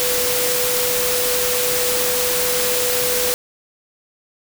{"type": "tone in noise", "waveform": "sine", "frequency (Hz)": 495.6, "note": "B4", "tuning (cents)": 6, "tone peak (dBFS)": -22, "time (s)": [0, 3.34], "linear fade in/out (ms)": 0, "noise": "white", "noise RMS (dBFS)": -20, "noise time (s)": [0, 3.34], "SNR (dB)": -5, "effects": []}